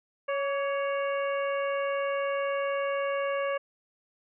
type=harmonic tone with a mistuned harmonic; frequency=556 Hz; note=C#5; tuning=5 cents sharp; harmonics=1 / 2 / 3 / 4 / 5; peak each=-28 / -34 / -38 / -40 / -42 dBFS; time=0.28-3.58 s; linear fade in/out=10 ms; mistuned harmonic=2; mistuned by=+39 cents; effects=none